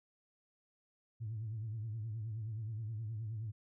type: tone with vibrato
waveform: sine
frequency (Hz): 110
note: A2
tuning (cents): 0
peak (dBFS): -37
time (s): 1.2-3.52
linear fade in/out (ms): 20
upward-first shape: triangle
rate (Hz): 9.5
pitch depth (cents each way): 120
effects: tanh soft clip ceiling -34 dBFS